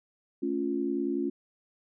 sine chord, A augmented, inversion none, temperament equal with one note detuned, 220 / 278.5 / 349.2 Hz, A3 / C#4 / E#4, 0 / +8 / 0 cents, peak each -35 / -30 / -31 dBFS, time 0.42-1.3 s, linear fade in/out 10 ms, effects none

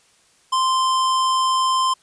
square tone, 1042 Hz, C6, 7 cents flat, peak -17 dBFS, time 0.52-1.94 s, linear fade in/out 10 ms, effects white hiss -57 dBFS RMS until 2.02 s + resampled to 22050 Hz

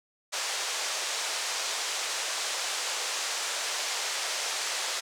white band-pass noise, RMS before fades -32 dBFS, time 0.32-5.01 s, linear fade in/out 20 ms, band 470 to 7500 Hz, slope 24 dB/octave, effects none

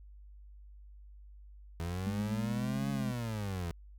30% pulse linear two-way sweep, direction up then down, 82.41 to 140 to 82.41 Hz, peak -32 dBFS, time 1.8-3.71 s, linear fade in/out 0 ms, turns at 2.9 s
sine tone with tremolo, 207.7 Hz, G#3, in tune, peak -32 dBFS, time 2.06-3.12 s, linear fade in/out 10 ms, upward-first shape triangle, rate 16 Hz, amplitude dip 40%
effects added 50 Hz sine -50 dBFS peak until 3.98 s

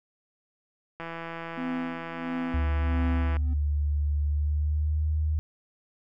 click train, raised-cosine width 0.5 ms, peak -22 dBFS, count 394, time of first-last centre 1-3.367 s, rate 166 Hz
triangle tone with tremolo, 254.8 Hz, C4, 46 cents flat, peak -26 dBFS, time 1.57-3.54 s, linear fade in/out 10 ms, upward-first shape sine, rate 1.5 Hz, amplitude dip 90%
sine tone with pitch glide, 73.3 to 77.03 Hz, D2 to D#2, -3 to -17 cents, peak -23 dBFS, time 2.54-5.39 s, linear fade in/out 0 ms, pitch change +86 cents, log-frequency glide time 4.25-5.08 s
effects none

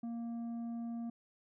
sine tone with tanh clipping, 233.1 Hz, A#3, in tune, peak -39 dBFS, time 0.03-1.1 s, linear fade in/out 5 ms, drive 6 dB, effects none

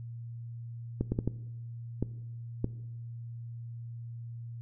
clicks, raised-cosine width 3 ms, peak -16 dBFS, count 6, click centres 1.01 / 1.12 / 1.189 / 1.276 / 2.026 / 2.644 s, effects noise-tail reverb RT60 1.0 s tail -18 dB re dry + added 117 Hz sine -39 dBFS peak until 4.61 s

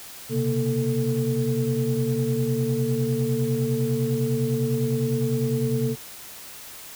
sine tone cluster, 126.4 / 136.3 / 234.2 / 442.4 Hz, B2 / C#3 / A#3 / A4, +41 / -29 / +8 / +9 cents, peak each -26 dBFS, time 0.29-5.96 s, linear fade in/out 50 ms, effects tanh soft clip ceiling -12 dBFS + white hiss -41 dBFS RMS until 6.95 s

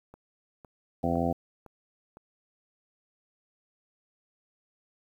click train, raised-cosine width 1 ms, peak -34 dBFS, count 5, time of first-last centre 0.14-2.17 s, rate 1.97 Hz
harmonic tone, 85.1 Hz, F2, 44 cents flat, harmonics 1 / 2 / 3 / 4 / 5 / 6 / 7 / 8 / 9, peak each -35 / -32 / -30 / -36 / -40 / -34 / -39 / -32 / -34 dBFS, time 1.03-1.33 s, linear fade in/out 10 ms
effects 10-bit

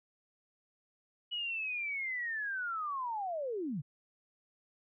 sine linear sweep, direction down, 2946 to 123.47 Hz, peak -34 dBFS, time 1.31-3.82 s, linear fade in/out 20 ms, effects none

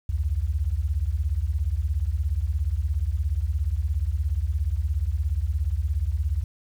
sine beating tone pair, 65.41 / 82.41 Hz, C2 / E2, 0 / 0 cents, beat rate 17 Hz, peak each -25 dBFS, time 0.09-6.44 s, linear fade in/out 5 ms, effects 9-bit

